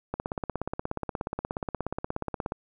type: click train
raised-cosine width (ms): 1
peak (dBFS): -16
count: 41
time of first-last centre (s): 0.14-2.521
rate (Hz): 16.8
effects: none